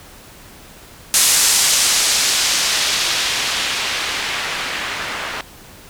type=noise with low-pass filter sweep; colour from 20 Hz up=blue; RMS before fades=-18 dBFS; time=1.14-5.41 s; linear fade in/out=0 ms; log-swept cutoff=8700 to 1700 Hz; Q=0.88; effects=pink hiss -41 dBFS RMS until 5.89 s